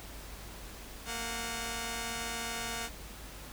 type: tone pair together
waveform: 5% pulse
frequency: 230 / 730.2 Hz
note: A#3 / F#5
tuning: -23 / -23 cents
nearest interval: octave + minor sixth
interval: 2000 cents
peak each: -27 dBFS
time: 1.05-2.9 s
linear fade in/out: 50 ms
effects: added 50 Hz sine -48 dBFS peak until 3.52 s + pink hiss -48 dBFS RMS until 3.52 s